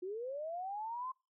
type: linear sweep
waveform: sine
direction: up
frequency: 351.6 to 1056 Hz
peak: -38 dBFS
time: 0.02-1.12 s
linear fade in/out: 10 ms
effects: noise-tail reverb RT60 0.3 s tail -25 dB re dry